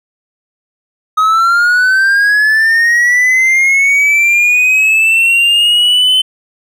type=linear sweep; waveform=triangle; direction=up; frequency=1258 to 3061 Hz; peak=-5 dBFS; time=1.17-6.22 s; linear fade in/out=10 ms; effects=none

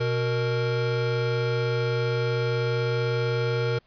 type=tone pair together; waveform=square; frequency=123.47 / 466.2 Hz; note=B2 / A#4; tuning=0 / 0 cents; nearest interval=octave + major seventh; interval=2300 cents; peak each=-26 / -27 dBFS; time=0-3.79 s; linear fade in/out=10 ms; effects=pink hiss -64 dBFS RMS until 3.86 s + resampled to 11025 Hz

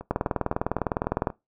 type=two click trains; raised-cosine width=1 ms; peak=-9 / -22 dBFS; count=24 / 6; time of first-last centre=0.11-1.272 / 0.01-1.302 s; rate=19.8 / 3.87 Hz; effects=noise-tail reverb RT60 0.2 s tail -19 dB re dry

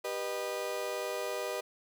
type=chord; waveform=35% pulse; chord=G augmented; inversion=none; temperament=just; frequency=392 / 490 / 612.5 Hz; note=G4 / B4 / D#5; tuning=0 / -14 / -27 cents; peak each=-38 / -36 / -36 dBFS; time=0.04-1.61 s; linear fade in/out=10 ms; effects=none

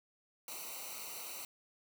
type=noise with comb filter; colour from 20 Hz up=white; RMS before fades=-45 dBFS; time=0.48-1.45 s; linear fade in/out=2 ms; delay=0.59 ms; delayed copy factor=-0.9; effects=none

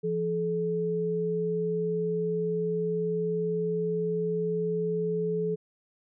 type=tone pair together; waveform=sine; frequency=170.65 / 430 Hz; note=F3 / A4; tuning=-40 / -40 cents; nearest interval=octave + major third; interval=1600 cents; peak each=-31 / -27 dBFS; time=0.03-5.56 s; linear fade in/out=20 ms; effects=none

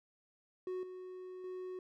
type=tone with level steps; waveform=triangle; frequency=368.5 Hz; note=F#4; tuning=7 cents flat; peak=-35 / -43 / -39 dBFS; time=0.67-1.79 s; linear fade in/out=2 ms; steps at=0.83 / 1.44 s; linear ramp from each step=2 ms; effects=none

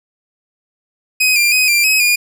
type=tone with pitch steps; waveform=sawtooth; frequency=2517 / 2387 / 2512 / 2374 / 2547 / 2429 Hz; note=D#7 / D7 / D#7 / D7 / D#7 / D#7; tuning=+19 / +28 / +16 / +18 / +40 / -42 cents; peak=-7 dBFS; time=1.2-2.16 s; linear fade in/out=10 ms; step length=160 ms; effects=none

